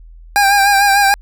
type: tone with vibrato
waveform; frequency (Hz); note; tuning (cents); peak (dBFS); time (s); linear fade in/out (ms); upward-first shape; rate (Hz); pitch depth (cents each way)
25% pulse; 800; G5; +35; -5; 0.36-1.14; 0; sine; 6.7; 39
effects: added 41 Hz sine -35 dBFS peak until 1.21 s